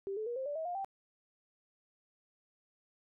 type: tone with pitch steps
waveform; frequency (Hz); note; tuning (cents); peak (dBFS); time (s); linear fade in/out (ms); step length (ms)
sine; 392.6 / 433.1 / 477.8 / 527.1 / 581.5 / 641.5 / 707.7 / 780.7; G4 / A4 / A#4 / C5 / D5 / E5 / F5 / G5; +3 / -27 / +43 / +13 / -17 / -47 / +23 / -7; -35; 0.07-0.846; 0; 97
effects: none